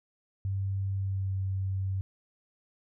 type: tone with pitch glide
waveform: sine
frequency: 97.3 to 95.79 Hz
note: G2 to G2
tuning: -12 to -39 cents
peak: -28 dBFS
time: 0.45-2.01 s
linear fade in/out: 0 ms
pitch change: -27 cents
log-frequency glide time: 0.95-1.35 s
effects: none